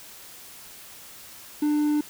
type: tone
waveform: triangle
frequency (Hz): 297.9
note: D4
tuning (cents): +25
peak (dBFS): -18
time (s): 1.62-2.01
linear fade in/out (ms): 5
effects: white hiss -45 dBFS RMS until 2.09 s

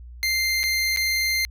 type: tone with dropouts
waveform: 25% pulse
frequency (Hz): 2093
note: C7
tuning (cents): 0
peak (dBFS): -17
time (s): 0.23-1.45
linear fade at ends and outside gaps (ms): 0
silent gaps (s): 0.632-0.638 / 0.962-0.972
effects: added 60 Hz sine -38 dBFS peak until 1.5 s

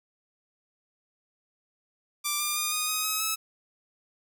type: tone with pitch steps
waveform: 5% pulse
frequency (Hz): 1177 / 1196.2 / 1215.7 / 1235.5 / 1255.7 / 1276.1 / 1296.9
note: D6 / D6 / D#6 / D#6 / D#6 / D#6 / E6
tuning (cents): +3 / +31 / -41 / -13 / +15 / +43 / -29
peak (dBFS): -15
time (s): 2.24-3.36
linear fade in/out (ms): 20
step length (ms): 160
effects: none

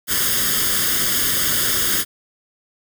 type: noise with comb filter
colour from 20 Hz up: white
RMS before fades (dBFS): -19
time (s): 0.07-2.05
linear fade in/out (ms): 50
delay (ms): 0.6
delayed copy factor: +0.75
effects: none

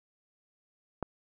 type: click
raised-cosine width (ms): 1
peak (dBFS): -18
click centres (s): 1.027
effects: none

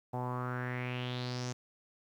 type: tone with low-pass filter sweep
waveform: sawtooth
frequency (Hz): 124.6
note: B2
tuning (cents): +16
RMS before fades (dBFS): -37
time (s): 0.13-1.53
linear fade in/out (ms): 10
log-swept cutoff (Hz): 790 to 6500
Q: 4.7
effects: 11-bit

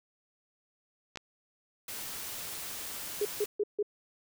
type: clicks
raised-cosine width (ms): 0.2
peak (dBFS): -23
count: 2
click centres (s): 1.158 / 1.173
type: noise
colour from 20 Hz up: white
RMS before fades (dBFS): -40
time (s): 1.88-3.46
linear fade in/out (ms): 5
type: tone bursts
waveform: sine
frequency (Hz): 414.5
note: G#4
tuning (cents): -3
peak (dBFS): -26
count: 4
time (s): 3.21-3.828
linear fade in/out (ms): 5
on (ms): 42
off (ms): 150
effects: none

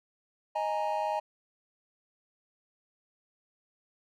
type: chord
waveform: triangle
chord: D# suspended fourth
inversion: none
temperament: equal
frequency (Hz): 622.3 / 830.6 / 932.3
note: D#5 / G#5 / A#5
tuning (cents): 0 / 0 / 0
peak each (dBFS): -31 / -30 / -32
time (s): 0.55-1.2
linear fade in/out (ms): 10
effects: none

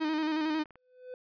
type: tone with vibrato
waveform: 45% pulse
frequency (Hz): 311.1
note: D#4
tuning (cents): 0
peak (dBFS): -28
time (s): 0-0.64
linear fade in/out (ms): 20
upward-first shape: square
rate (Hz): 11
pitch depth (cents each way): 35
type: click train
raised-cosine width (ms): 0.5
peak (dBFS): -38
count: 8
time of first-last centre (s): 0.41-0.757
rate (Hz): 20.2
type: tone with exponential growth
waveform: triangle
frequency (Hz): 504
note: B4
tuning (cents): +35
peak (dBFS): -35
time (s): 0.76-1.14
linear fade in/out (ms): 1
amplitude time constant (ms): 81
effects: resampled to 11025 Hz

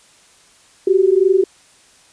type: tone pair together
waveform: sine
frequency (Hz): 369.3 / 392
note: F#4 / G4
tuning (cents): -3 / 0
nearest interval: minor second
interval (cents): 103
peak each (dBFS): -13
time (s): 0.87-1.44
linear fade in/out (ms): 5
effects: white hiss -50 dBFS RMS until 2.12 s + resampled to 22050 Hz

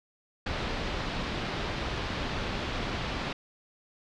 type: low-pass noise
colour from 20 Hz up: pink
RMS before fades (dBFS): -33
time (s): 0.46-3.33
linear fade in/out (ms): 5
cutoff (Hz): 4400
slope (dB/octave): 24
effects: none

